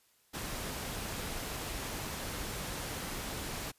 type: noise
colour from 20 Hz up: pink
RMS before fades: -39 dBFS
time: 0.33-3.72 s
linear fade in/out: 20 ms
effects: white hiss -69 dBFS RMS until 3.78 s + resampled to 32000 Hz